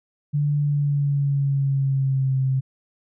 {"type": "tone with pitch glide", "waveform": "sine", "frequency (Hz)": [146.1, 132.44], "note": ["D3", "C3"], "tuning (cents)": [-9, 21], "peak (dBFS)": -18, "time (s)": [0.33, 2.61], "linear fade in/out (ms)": 20, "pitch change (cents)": -170, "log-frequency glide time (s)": [0.59, 2.38], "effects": []}